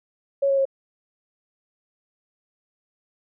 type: tone with pitch steps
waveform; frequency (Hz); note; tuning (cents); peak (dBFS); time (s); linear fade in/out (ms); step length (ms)
sine; 554.4 / 548 / 541.7; C#5 / C#5 / C#5; 0 / -20 / -40; -17; 0.42-0.654; 10; 78
effects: none